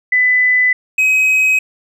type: tone pair in turn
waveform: sine / triangle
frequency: 2000 / 2535 Hz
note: B6 / D#7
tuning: +21 / +32 cents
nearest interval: major third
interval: 411 cents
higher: second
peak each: -9 / -8 dBFS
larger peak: second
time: 0.12-0.73 / 0.98-1.59 s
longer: neither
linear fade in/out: 5 ms
effects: none